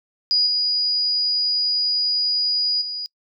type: tone with level steps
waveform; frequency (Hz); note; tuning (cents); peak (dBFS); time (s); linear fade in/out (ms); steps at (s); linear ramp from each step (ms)
sine; 4905; D#8; -26; -15 / -18 / -26; 0.31-3.06; 0; 0.46 / 2.81; 10
effects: noise-tail reverb RT60 0.1 s tail -25 dB re dry